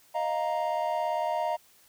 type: chord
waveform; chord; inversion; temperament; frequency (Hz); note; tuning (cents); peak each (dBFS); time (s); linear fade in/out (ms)
triangle; Eb suspended second; none; just; 622.3 / 700 / 933.4; Eb5 / F5 / Bb5; 0 / +4 / +2; -29; 0.14-1.57; 20
effects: white hiss -60 dBFS RMS until 1.88 s